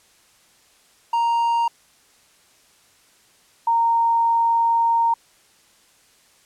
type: tone pair in turn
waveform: triangle / sine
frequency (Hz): 932.3 / 924.8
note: A#5 / A#5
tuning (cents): 0 / -14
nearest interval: unison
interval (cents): 14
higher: first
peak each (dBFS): -15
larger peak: neither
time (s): 1.13-1.68 / 3.67-5.14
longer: second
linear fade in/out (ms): 5
effects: white hiss -56 dBFS RMS until 6.45 s + low-pass 10000 Hz 12 dB/octave